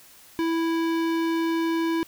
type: tone with hard clipping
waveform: sine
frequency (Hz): 329.6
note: E4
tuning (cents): 0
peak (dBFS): -24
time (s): 0.39-2.03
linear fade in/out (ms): 0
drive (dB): 18
effects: white hiss -51 dBFS RMS until 2.07 s